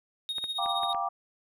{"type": "tone with tremolo", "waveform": "triangle", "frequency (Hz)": 3729, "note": "A#7", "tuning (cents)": 0, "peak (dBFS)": -27, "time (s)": [0.29, 0.93], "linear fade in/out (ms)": 0, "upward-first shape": "sine", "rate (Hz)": 15, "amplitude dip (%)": 70}
{"type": "clicks", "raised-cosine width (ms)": 0.5, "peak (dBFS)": -27, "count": 5, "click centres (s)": [0.383, 0.441, 0.66, 0.833, 0.947]}
{"type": "chord", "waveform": "sine", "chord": "G minor seventh", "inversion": "third", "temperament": "equal with one note detuned", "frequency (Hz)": [698.5, 784, 951.9, 1174.7], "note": ["F5", "G5", "Bb5", "D6"], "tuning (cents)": [0, 0, 36, 0], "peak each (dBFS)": [-33, -32, -38, -32], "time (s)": [0.58, 1.09], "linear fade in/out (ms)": 10}
{"effects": []}